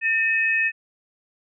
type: tone pair together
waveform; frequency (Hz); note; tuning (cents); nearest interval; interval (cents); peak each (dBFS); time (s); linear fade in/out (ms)
sine; 1806.4 / 2549; A6 / D#7; +45 / +41; tritone; 596; -21; 0.01-0.72; 50
effects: none